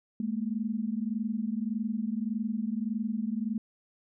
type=tone pair together; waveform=sine; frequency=210.8 / 232.5 Hz; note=G#3 / A#3; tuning=+26 / -4 cents; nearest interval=major second; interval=170 cents; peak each=-31 / -32 dBFS; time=0.2-3.58 s; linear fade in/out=2 ms; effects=none